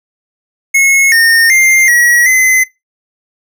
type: tone with pitch steps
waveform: square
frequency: 2178 / 1832 / 2102 / 1916 / 2043 Hz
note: C#7 / A#6 / C7 / A#6 / C7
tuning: -31 / -31 / +7 / +47 / -42 cents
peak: -6 dBFS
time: 0.74-2.64 s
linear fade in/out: 10 ms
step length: 380 ms
effects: noise-tail reverb RT60 0.2 s tail -21 dB re dry